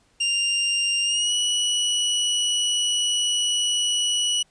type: tone with pitch glide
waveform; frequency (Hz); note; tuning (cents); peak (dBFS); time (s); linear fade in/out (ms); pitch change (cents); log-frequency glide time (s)
sawtooth; 2794 to 2938; F7 to F#7; 0 to -13; -17; 0.2-4.43; 10; +87; 1.03-1.34
effects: pink hiss -62 dBFS RMS until 4.5 s + resampled to 22050 Hz